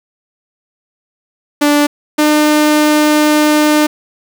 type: tone pair in turn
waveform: sawtooth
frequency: 292.6 / 301.7 Hz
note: D4 / D4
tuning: -6 / +47 cents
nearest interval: minor second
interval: 53 cents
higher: second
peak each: -4 dBFS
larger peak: neither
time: 1.61-1.87 / 2.18-3.87 s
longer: second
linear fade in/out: 10 ms
effects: 7-bit